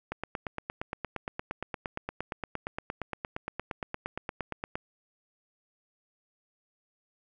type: click train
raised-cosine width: 0.5 ms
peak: -18 dBFS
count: 41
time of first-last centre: 0.12-4.755 s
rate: 8.63 Hz
effects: none